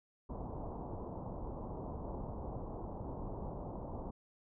pink low-pass noise, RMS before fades -43 dBFS, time 0.29-4.11 s, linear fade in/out 10 ms, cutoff 1000 Hz, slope 48 dB/octave, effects none

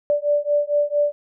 sine beating tone pair, 583 / 587.4 Hz, D5 / D5, -13 / 0 cents, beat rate 4.4 Hz, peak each -20 dBFS, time 0.1-1.12 s, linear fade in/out 0 ms, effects none

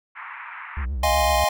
pink band-pass noise, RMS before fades -37 dBFS, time 0.15-0.86 s, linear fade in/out 20 ms, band 940 to 2300 Hz, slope 48 dB/octave
triangle tone with vibrato, 65.8 Hz, C2, 10 cents sharp, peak -22 dBFS, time 0.77-1.44 s, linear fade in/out 0 ms, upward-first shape triangle, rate 7.9 Hz, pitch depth 220 cents each way
square chord, F minor seventh, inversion third, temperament equal with one note detuned, 622.3 / 698.5 / 823.9 / 1046.5 Hz, Eb5 / F5 / Ab5 / C6, 0 / 0 / -14 / 0 cents, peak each -24 / -26 / -23 / -26 dBFS, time 1.03-1.49 s, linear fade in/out 5 ms
effects none

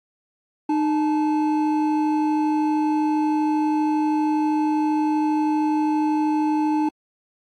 triangle tone pair together, 306.2 / 866 Hz, D#4 / A5, -28 / -28 cents, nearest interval octave + tritone, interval 1800 cents, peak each -17 / -23 dBFS, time 0.69-6.89 s, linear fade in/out 5 ms, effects AAC 64 kbps

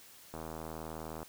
click train, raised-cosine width 1 ms, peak -28 dBFS, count 72, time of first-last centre 0.34-1.23 s, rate 79.8 Hz, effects white hiss -56 dBFS RMS until 1.28 s

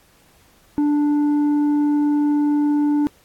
sine tone with tanh clipping, 293.7 Hz, D4, in tune, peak -16 dBFS, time 0.78-3.07 s, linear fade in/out 0 ms, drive 5 dB, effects pink hiss -55 dBFS RMS until 3.24 s + AAC 64 kbps

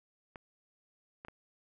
clicks, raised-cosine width 0.5 ms, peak -30 dBFS, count 3, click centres 0.358 / 1.249 / 1.284 s, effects none

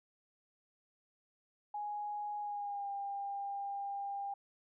sine tone with pitch glide, 830.6 to 799.5 Hz, G#5 to G5, 0 to +34 cents, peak -37 dBFS, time 1.74-4.34 s, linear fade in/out 5 ms, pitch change -66 cents, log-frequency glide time 2.4-2.9 s, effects none

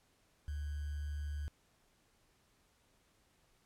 sine tone with sample-and-hold, 73.42 Hz, D2, in tune, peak -37 dBFS, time 0.48-1.48 s, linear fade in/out 0 ms, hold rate 1575 Hz, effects pink hiss -72 dBFS RMS until 3.65 s + low-pass 12000 Hz 12 dB/octave

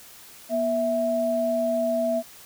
sine tone pair together, 241.8 / 658.3 Hz, B3 / E5, -36 / -3 cents, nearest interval octave + perfect fourth, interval 1733 cents, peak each -28 / -22 dBFS, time 0.49-2.23 s, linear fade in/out 50 ms, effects white hiss -47 dBFS RMS until 2.45 s

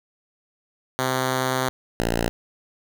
5% pulse tone pair in turn, 129.8 / 57.45 Hz, C3 / A#1, -13 / -25 cents, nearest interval octave + major second, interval 1412 cents, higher first, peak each -10 dBFS, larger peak neither, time 0.99-1.69 / 2-2.29 s, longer first, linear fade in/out 0 ms, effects none

